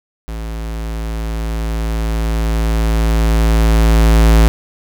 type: tone with level ramp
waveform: square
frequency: 55.3 Hz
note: A1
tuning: 9 cents sharp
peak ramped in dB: -23 to -6 dBFS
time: 0.28-4.48 s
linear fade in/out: 0 ms
effects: none